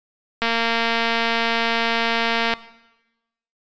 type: click train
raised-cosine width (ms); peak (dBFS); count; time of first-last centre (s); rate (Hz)
0.3; -5; 488; 0.42-2.537; 230
effects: noise-tail reverb RT60 1.0 s tail -17 dB re dry + resampled to 16000 Hz